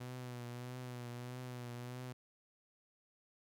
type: tone with vibrato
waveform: sawtooth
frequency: 123.47 Hz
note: B2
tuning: in tune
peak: -40 dBFS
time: 0-2.13 s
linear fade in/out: 10 ms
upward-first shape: triangle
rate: 1.6 Hz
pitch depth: 49 cents each way
effects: none